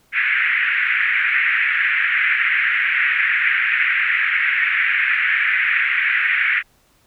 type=band-pass noise; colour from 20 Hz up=pink; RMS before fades=-18 dBFS; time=0.12-6.63 s; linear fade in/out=50 ms; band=1600 to 2400 Hz; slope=48 dB/octave; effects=pink hiss -58 dBFS RMS until 7.06 s